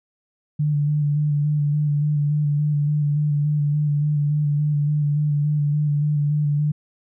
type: tone with vibrato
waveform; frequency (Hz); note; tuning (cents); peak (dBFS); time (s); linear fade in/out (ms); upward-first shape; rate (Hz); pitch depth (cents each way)
sine; 147.7; D3; +10; -17; 0.59-6.72; 10; square; 3.5; 22
effects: none